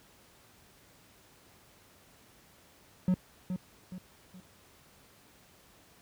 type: tone with echo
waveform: triangle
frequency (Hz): 183.3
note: F#3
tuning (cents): -16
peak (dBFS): -21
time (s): 3.08-3.14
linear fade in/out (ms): 0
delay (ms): 420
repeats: 3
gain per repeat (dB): -8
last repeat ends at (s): 4.4
effects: pink hiss -60 dBFS RMS until 6.01 s + high-pass 60 Hz 12 dB/octave